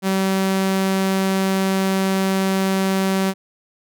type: tone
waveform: sawtooth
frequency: 191.7 Hz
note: G3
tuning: 38 cents flat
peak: -13 dBFS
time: 0.02-3.34 s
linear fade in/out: 50 ms
effects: none